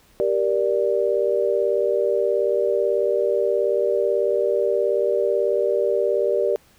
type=chord; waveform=sine; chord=G minor; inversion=none; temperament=just; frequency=392 / 470.4 / 588 Hz; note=G4 / Bb4 / D5; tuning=0 / +16 / +2 cents; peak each=-22 dBFS; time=0.2-6.56 s; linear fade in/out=0 ms; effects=pink hiss -56 dBFS RMS until 6.78 s